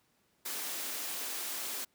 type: high-pass noise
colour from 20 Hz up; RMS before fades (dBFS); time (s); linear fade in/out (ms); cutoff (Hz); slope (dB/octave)
white; -38; 0.45-1.85; 10; 220; 48
effects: pink hiss -72 dBFS RMS until 1.94 s + high-pass 100 Hz 12 dB/octave